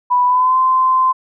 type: tone with pitch glide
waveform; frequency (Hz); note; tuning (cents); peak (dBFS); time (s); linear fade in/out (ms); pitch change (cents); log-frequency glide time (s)
sine; 987.8 to 1035.1; B5 to C6; 0 to -19; -10; 0.1-1.13; 20; +81; 0.26-0.57
effects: none